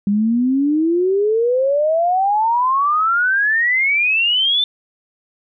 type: exponential sweep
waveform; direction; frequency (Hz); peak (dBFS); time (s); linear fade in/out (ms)
sine; up; 198.2 to 3571; -13; 0.07-4.64; 2
effects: none